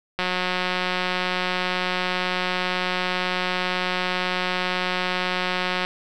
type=click train; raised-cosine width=0.3 ms; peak=-8 dBFS; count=1031; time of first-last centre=0.19-5.849 s; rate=182 Hz; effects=none